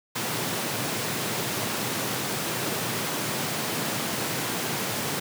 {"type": "high-pass noise", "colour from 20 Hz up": "pink", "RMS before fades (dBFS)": -29, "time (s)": [0.15, 5.2], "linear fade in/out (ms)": 10, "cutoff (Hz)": 110, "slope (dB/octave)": 48, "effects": []}